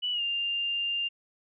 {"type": "tone with pitch glide", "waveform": "sine", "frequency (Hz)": [2960, 2797], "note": ["F#7", "F7"], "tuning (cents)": [0, 2], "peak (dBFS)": -27, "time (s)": [0.02, 1.09], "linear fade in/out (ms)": 20, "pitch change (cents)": -98, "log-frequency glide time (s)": [0.12, 0.22], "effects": []}